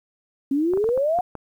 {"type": "exponential sweep", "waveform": "sine", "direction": "up", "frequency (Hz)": [266.6, 740], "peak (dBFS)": -18, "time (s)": [0.51, 1.21], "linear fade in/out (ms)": 5}
{"type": "clicks", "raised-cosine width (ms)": 1, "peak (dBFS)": -19, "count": 7, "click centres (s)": [0.736, 0.774, 0.842, 0.89, 0.976, 1.188, 1.353]}
{"effects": ["9-bit"]}